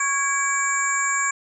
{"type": "tone cluster", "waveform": "sine", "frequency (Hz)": [1110, 1649, 2289, 6960, 7510], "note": ["C#6", "G#6", "D7", "A8", "A#8"], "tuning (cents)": [2, -13, -45, -20, 12], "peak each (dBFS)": [-25, -25, -27, -28, -27], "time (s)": [0, 1.31], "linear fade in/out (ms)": 5, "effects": []}